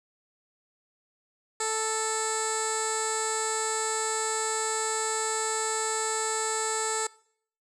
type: tone with low-pass filter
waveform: 15% pulse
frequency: 440 Hz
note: A4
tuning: in tune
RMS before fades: -29 dBFS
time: 1.6-7.07 s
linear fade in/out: 5 ms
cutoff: 8100 Hz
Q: 9.2
effects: noise-tail reverb RT60 0.6 s tail -22 dB re dry